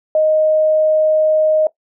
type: tone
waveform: sine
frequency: 622 Hz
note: D#5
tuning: 1 cent flat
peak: -10 dBFS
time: 0.15-1.67 s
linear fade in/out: 2 ms
effects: noise-tail reverb RT60 0.1 s tail -18 dB re dry